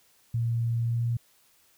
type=tone with pitch glide; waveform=sine; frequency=116.54 to 117.96 Hz; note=A#2 to A#2; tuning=0 to +21 cents; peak=-24 dBFS; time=0.34-1.17 s; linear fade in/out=5 ms; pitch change=+21 cents; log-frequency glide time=0.81-1.04 s; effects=white hiss -63 dBFS RMS until 1.77 s